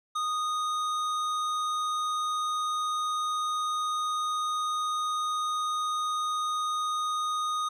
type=tone with hard clipping; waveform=sine; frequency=1238 Hz; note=D#6; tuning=9 cents flat; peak=-29 dBFS; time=0.15-7.69 s; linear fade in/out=10 ms; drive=12 dB; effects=none